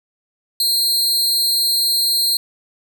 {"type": "tone with amplitude modulation", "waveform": "sawtooth", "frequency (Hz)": 4200, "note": "C8", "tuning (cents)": 6, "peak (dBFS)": -9, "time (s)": [0.6, 2.37], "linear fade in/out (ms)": 2, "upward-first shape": "sine", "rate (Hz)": 276, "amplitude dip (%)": 65, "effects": []}